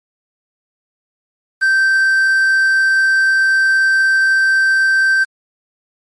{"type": "tone with quantisation", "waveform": "triangle", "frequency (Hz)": 1559, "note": "G6", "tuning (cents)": -10, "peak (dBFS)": -8, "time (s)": [1.61, 5.25], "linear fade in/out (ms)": 20, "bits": 6, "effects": ["MP3 48 kbps"]}